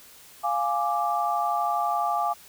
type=chord; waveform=sine; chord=D diminished; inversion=first; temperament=equal; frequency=698.5 / 830.6 / 1174.7 Hz; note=F5 / Ab5 / D6; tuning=0 / 0 / 0 cents; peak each=-27 dBFS; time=0.43-2.34 s; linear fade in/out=20 ms; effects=white hiss -50 dBFS RMS until 2.48 s